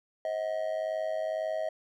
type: tone with amplitude modulation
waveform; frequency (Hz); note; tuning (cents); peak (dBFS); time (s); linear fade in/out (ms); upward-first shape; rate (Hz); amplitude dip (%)
triangle; 635; D#5; +35; -24; 0.25-1.69; 2; sine; 102; 75
effects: none